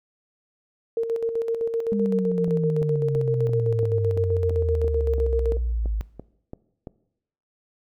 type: tone with tremolo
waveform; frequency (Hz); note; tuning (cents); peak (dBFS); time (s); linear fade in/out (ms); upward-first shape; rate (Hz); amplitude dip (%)
sine; 458.7; A#4; -28; -20; 0.97-5.57; 2; square; 7.8; 50
type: exponential sweep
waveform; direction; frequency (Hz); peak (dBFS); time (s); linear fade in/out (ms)
sine; down; 206.8 to 51.91; -22; 1.92-6.01; 0
type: click train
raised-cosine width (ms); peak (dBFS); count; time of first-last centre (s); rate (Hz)
2; -22; 14; 2.48-6.872; 2.96
effects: noise-tail reverb RT60 0.8 s tail -20 dB re dry